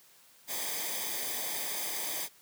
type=noise with comb filter; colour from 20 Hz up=white; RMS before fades=-35 dBFS; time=0.47-2.29 s; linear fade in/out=50 ms; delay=0.72 ms; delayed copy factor=-0.75; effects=white hiss -60 dBFS RMS until 2.41 s + high-pass 100 Hz 12 dB/octave